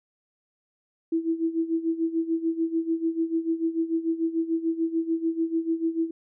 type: tone with tremolo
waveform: sine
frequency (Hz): 328.2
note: E4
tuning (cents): -8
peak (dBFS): -20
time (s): 1.12-6.11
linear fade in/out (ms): 5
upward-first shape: sine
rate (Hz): 6.8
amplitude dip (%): 80
effects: none